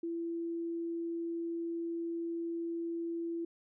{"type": "tone", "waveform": "sine", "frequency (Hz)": 335.9, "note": "E4", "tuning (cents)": 33, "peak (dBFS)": -34, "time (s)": [0.03, 3.45], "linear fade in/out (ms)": 5, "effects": []}